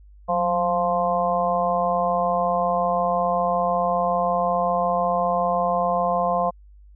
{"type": "harmonic tone with a mistuned harmonic", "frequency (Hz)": 174.61, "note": "F3", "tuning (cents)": 0, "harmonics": [1, 3, 4, 5, 6], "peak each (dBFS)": [-30, -25, -22, -30, -25], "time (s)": [0.28, 6.51], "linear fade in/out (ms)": 20, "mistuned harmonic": 1, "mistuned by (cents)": 81, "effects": ["added 50 Hz sine -45 dBFS peak until 6.95 s"]}